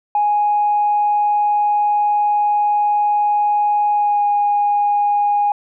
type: tone with pitch glide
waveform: sine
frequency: 830.6 to 822.5 Hz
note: G#5 to G#5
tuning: 0 to -17 cents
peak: -12 dBFS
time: 0.15-5.52 s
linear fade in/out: 2 ms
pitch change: -17 cents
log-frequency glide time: 3.92-4.24 s
effects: tanh soft clip ceiling -8 dBFS